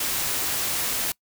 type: noise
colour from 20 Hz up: white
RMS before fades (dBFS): -26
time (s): 0-1.12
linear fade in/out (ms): 5
effects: noise-tail reverb RT60 0.1 s tail -24 dB re dry

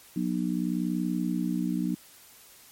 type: harmonic tone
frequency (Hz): 60.7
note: B1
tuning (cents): -29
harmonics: 3 / 4 / 5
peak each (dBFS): -29 / -30 / -31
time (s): 0.16-1.95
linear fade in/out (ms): 5
effects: white hiss -53 dBFS RMS until 2.71 s + MP3 64 kbps

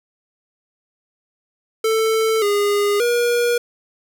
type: tone with pitch steps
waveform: square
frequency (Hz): 443.3 / 408.9 / 478.5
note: A4 / G#4 / A#4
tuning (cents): +13 / -27 / +45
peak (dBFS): -16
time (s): 1.84-3.58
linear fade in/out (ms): 5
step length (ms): 580
effects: none

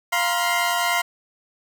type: chord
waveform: 20% pulse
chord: F suspended fourth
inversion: none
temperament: equal with one note detuned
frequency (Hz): 698.5 / 956.3 / 1046.5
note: F5 / Bb5 / C6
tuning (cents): 0 / +44 / 0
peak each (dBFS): -18 / -20 / -20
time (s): 0.12-1.02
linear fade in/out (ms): 10
effects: none

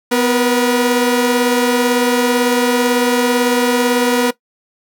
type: tone pair together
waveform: sawtooth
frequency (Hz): 248.9 / 479.8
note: B3 / A#4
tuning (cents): +14 / +50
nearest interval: major seventh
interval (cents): 1136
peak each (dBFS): -11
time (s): 0.11-4.31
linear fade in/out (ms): 10
effects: noise-tail reverb RT60 0.1 s tail -18 dB re dry

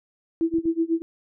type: tone with tremolo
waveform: sine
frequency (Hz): 329.6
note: E4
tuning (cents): 0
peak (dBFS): -17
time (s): 0.41-1.02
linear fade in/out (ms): 0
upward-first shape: sine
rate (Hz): 8.1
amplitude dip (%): 95
type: clicks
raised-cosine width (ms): 3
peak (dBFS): -27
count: 3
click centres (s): 0.54 / 0.585 / 0.656
effects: none

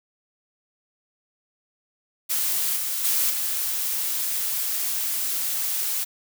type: noise with level steps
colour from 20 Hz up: blue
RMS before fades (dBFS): -24 / -27 / -22 / -26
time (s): 2.29-6.05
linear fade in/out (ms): 20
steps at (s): 2.76 / 3.04 / 3.3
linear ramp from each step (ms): 5
effects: none

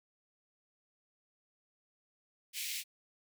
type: high-pass noise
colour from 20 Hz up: pink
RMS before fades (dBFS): -39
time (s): 2.53-2.84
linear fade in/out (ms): 50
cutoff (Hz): 2100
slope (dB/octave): 48
effects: none

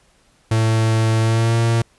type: tone with pitch glide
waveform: 45% pulse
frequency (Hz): 111.6 to 115.34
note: A2 to A#2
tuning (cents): +25 to -18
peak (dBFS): -14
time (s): 0.51-1.82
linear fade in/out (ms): 5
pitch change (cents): +57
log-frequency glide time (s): 1.19-1.57
effects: pink hiss -57 dBFS RMS until 1.98 s + resampled to 24000 Hz

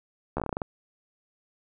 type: slowing click train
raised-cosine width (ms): 1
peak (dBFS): -15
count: 10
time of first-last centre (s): 0.37-0.618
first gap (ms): 13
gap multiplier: 1.18
effects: none

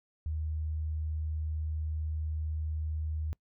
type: tone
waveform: sine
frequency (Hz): 77.78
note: D#2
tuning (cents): 0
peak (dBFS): -31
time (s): 0.26-3.33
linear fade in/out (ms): 0
effects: noise-tail reverb RT60 0.1 s tail -25 dB re dry

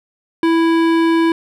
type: tone with hard clipping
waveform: sine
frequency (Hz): 330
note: E4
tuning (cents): +2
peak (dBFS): -13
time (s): 0.43-1.32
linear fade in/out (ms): 2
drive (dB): 16
effects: none

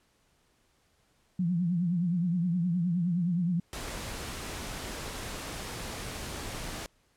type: tone with vibrato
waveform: sine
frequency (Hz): 174.61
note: F3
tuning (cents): 0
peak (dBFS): -25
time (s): 1.39-3.6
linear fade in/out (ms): 5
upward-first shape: triangle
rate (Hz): 9.6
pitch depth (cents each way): 120
type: noise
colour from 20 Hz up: pink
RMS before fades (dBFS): -38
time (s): 3.73-6.86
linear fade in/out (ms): 0
effects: pink hiss -69 dBFS RMS until 7.16 s + low-pass 11000 Hz 12 dB/octave

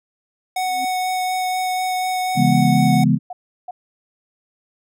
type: tone with vibrato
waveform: square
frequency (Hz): 740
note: F#5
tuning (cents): 0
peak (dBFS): -20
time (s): 0.56-3.04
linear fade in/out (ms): 5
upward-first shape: sine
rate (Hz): 4.1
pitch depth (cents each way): 8
type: tone with exponential growth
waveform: sine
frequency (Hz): 261.6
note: C4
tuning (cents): 0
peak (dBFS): -28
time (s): 0.6-0.85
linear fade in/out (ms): 5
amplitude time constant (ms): 54
type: chord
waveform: sine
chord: C# minor seventh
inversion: none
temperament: equal with one note detuned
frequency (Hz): 138.59 / 167.69 / 207.7 / 246.9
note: C#3 / E3 / G#3 / B3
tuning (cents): 0 / +30 / 0 / 0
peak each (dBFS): -18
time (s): 2.35-3.19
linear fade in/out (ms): 50
type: tone bursts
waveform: sine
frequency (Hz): 724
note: F#5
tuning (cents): -38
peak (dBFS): -27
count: 3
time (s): 2.92-3.71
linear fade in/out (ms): 5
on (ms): 30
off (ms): 350
effects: none

